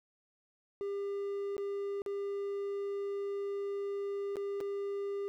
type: tone with dropouts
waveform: triangle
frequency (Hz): 400.3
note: G4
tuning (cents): +36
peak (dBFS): -32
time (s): 0.81-5.28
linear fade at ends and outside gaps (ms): 0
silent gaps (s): 1.567-1.58 / 2.019-2.062 / 4.357-4.368 / 4.604-4.61
effects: none